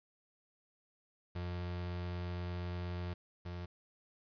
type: tone pair in turn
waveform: 35% pulse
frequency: 88.4 / 88.05 Hz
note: F2 / F2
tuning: +22 / +15 cents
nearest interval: unison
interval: 7 cents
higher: first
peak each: -36 / -39 dBFS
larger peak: first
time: 1.35-3.14 / 3.45-3.66 s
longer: first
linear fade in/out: 10 ms
effects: resampled to 11025 Hz + 11-bit